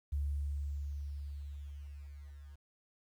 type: tone with level ramp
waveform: sine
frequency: 71.6 Hz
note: D2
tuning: 43 cents flat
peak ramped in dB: -31 to -49 dBFS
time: 0.12-2.56 s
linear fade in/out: 10 ms
effects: 11-bit